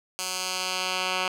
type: tone with band-pass filter sweep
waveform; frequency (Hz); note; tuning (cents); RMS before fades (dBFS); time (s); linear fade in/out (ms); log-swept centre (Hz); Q
10% pulse; 184.9; F#3; -1; -29; 0.19-1.28; 0; 6900 to 2500; 0.93
effects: none